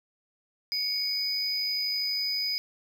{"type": "tone pair together", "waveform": "triangle", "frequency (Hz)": [2223, 4976], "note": ["C#7", "D#8"], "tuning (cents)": [4, -1], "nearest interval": "octave + major second", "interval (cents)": 1395, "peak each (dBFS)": [-35, -26], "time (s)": [0.72, 2.58], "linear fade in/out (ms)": 0, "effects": []}